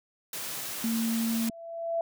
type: high-pass noise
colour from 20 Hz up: white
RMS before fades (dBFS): -36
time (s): 0.33-1.49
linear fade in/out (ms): 2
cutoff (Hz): 100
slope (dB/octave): 96
type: tone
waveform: sine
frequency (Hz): 227.8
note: A#3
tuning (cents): -40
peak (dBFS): -26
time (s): 0.84-1.5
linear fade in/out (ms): 2
type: tone with exponential growth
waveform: sine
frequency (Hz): 669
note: E5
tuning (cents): +25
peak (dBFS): -24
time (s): 1.04-2.01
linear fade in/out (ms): 2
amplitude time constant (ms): 210
effects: none